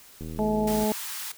click train, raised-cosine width 3 ms, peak -25 dBFS, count 51, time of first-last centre 0.21-0.839 s, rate 79.5 Hz
harmonic tone, 213.8 Hz, A3, 49 cents flat, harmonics 1 / 2 / 3 / 4, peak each -25 / -28 / -30 / -31 dBFS, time 0.39-0.92 s, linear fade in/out 0 ms
white high-pass noise, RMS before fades -35 dBFS, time 0.67-1.32 s, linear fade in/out 5 ms, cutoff 850 Hz, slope 48 dB/octave
effects white hiss -51 dBFS RMS until 1.37 s

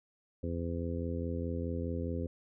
harmonic tone, 84.8 Hz, E2, 50 cents sharp, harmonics 1 / 2 / 3 / 4 / 5 / 6, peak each -36 / -41 / -39 / -44 / -43 / -42 dBFS, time 0.43-2.27 s, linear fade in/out 5 ms, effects none

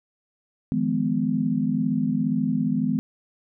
sine chord, F half-diminished seventh, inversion third, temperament just, 157.15 / 174.61 / 209.5 / 251.4 Hz, Eb3 / F3 / Ab3 / Cb4, +18 / 0 / +15 / +31 cents, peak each -28 / -30 / -25 / -24 dBFS, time 0.72-2.99 s, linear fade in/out 0 ms, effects none

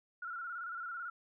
sine tone with vibrato, 1396.9 Hz, F6, in tune, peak -39 dBFS, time 0.22-1.1 s, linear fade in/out 5 ms, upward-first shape square, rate 18 Hz, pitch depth 57 cents each way, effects none

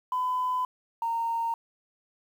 sine tone pair in turn, 1007 / 921.6 Hz, B5 / A#5, +33 / -20 cents, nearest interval major second, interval 153 cents, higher first, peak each -24 / -25 dBFS, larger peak first, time 0.12-0.65 / 1.02-1.54 s, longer first, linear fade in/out 2 ms, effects tanh soft clip ceiling -21 dBFS + 9-bit

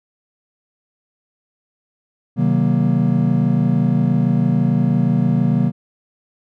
triangle chord, C half-diminished seventh, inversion none, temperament just, 130.81 / 156.98 / 188.37 / 235.5 Hz, C3 / Eb3 / Gb3 / Bb3, 0 / +16 / +31 / +18 cents, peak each -17 dBFS, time 2.36-5.72 s, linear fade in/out 50 ms, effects none

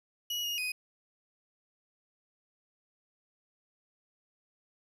35% pulse tone with pitch steps, 2912 / 2864 / 2497 Hz, F#7 / F7 / D#7, -28 / +43 / +6 cents, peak -30 dBFS, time 0.3-0.72 s, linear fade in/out 5 ms, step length 140 ms, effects none

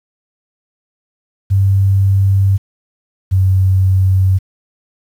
sine tone pair in turn, 97.5 / 94.56 Hz, G2 / F#2, -9 / +38 cents, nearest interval minor second, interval 53 cents, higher first, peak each -8 dBFS, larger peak neither, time 1.5-2.58 / 3.31-4.39 s, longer neither, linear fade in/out 20 ms, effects 7-bit

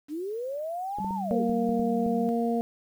sine linear two-way sweep, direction up then down, 279.5 to 932.3 to 313.7 Hz, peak -30 dBFS, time 0.08-1.45 s, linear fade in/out 50 ms, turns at 1.14 s
clicks, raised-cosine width 2 ms, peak -26 dBFS, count 7, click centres 0.986 / 1.046 / 1.108 / 1.496 / 1.692 / 1.796 / 2.064 s
sine tone, 194 Hz, G3, 18 cents flat, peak -31 dBFS, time 1-2.29 s, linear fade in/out 0 ms
harmonic tone, 233.1 Hz, A#3, in tune, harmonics 1 / 2 / 3, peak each -26 / -29 / -31 dBFS, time 1.31-2.61 s, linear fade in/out 0 ms
effects 9-bit

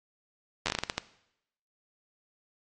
slowing click train, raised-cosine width 0.2 ms, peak -10 dBFS, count 10, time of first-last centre 0.66-0.98 s, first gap 10 ms, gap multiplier 1.3, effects noise-tail reverb RT60 0.8 s tail -17 dB re dry + MP3 48 kbps

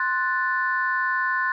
sine chord, F# diminished, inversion second, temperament equal, 1046.5 / 1480 / 1760 Hz, C6 / F#6 / A6, 0 / 0 / 0 cents, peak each -25 dBFS, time 0-1.52 s, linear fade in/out 2 ms, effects tanh soft clip ceiling -11 dBFS

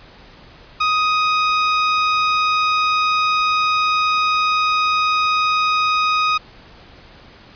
sawtooth tone, 1251 Hz, D#6, 9 cents sharp, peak -11 dBFS, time 0.8-6.38 s, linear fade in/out 10 ms, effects pink hiss -44 dBFS RMS until 7.55 s + resampled to 11025 Hz

